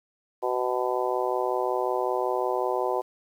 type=harmonic tone; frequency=125.4 Hz; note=B2; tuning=27 cents sharp; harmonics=3 / 4 / 5 / 6 / 7 / 8; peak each=-29 / -30 / -31 / -32 / -32 / -33 dBFS; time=0.42-3.02 s; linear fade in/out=20 ms; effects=9-bit